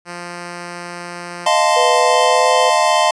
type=tone; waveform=5% pulse; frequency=174.61 Hz; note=F3; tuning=in tune; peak=-16 dBFS; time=0.05-1.49 s; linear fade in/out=50 ms
type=chord; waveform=square; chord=F dominant seventh; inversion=third; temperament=equal with one note detuned; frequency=622.3 / 698.5 / 880 / 1036.3 Hz; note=Eb5 / F5 / A5 / C6; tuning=0 / 0 / 0 / -17 cents; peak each=-18 dBFS; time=1.46-3.11 s; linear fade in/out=5 ms
type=tone with pitch glide; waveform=sine; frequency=493.9 to 508.7 Hz; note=B4 to C5; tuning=0 to -49 cents; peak=-17 dBFS; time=1.76-2.7 s; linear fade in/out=10 ms; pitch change=+51 cents; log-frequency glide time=1.94-2.53 s
effects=resampled to 22050 Hz